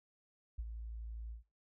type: tone with ADSR envelope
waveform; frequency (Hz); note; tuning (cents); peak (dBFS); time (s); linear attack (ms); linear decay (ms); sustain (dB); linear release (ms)
sine; 56.1; A1; +34; -35; 0.58-1.43; 12; 44; -7; 120
effects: noise-tail reverb RT60 0.3 s tail -20 dB re dry + tanh soft clip ceiling -31 dBFS